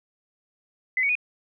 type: tone with pitch steps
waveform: sine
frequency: 2029 / 2238 / 2469 Hz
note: B6 / C#7 / D#7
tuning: +46 / +16 / -14 cents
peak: -20 dBFS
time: 0.97-1.153 s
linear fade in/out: 2 ms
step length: 61 ms
effects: none